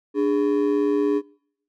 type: ring-modulated tone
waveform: triangle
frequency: 352.9 Hz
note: F4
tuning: 18 cents sharp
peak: -13 dBFS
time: 0.14-1.22 s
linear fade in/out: 50 ms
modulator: 58.4 Hz
effects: noise-tail reverb RT60 0.7 s tail -26 dB re dry